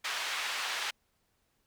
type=band-pass noise; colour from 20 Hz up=white; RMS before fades=-35 dBFS; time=0.04-0.91 s; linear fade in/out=10 ms; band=920 to 3400 Hz; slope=12 dB/octave; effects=pink hiss -75 dBFS RMS until 1.66 s